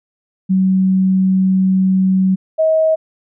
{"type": "tone pair in turn", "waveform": "sine", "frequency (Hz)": [188.7, 636.2], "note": ["F#3", "D#5"], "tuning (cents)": [34, 38], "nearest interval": "octave + major sixth", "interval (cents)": 2104, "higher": "second", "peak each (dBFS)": -10, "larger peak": "neither", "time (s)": [[0.49, 2.36], [2.58, 2.96]], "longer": "first", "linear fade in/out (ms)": 20, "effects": []}